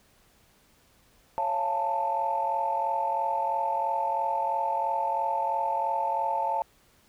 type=tone cluster; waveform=sine; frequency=551 / 685 / 848 / 891 Hz; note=C#5 / F5 / G#5 / A5; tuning=-11 / -34 / +36 / +22 cents; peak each=-34 / -32 / -34 / -26 dBFS; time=1.38-6.62 s; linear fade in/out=0 ms; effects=tanh soft clip ceiling -16 dBFS + pink hiss -62 dBFS RMS until 7.08 s